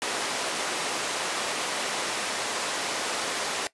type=band-pass noise; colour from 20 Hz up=pink; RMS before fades=-30 dBFS; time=0.02-3.67 s; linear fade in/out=0 ms; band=440 to 10000 Hz; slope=12 dB/octave; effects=noise-tail reverb RT60 0.1 s tail -18 dB re dry + resampled to 24000 Hz